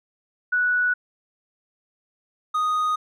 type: tone pair in turn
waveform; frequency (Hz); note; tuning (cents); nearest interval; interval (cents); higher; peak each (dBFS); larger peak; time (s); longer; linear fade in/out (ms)
sine / triangle; 1474 / 1242.6; F#6 / D#6; -7 / -3; minor third; 296; first; -18; neither; 0.52-0.94 / 2.54-2.96; neither; 10
effects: none